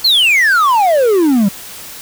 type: exponential sweep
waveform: triangle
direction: down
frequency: 4400 to 187.7 Hz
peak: -6 dBFS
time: 0.04-1.49 s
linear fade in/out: 10 ms
effects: white hiss -31 dBFS RMS until 2.01 s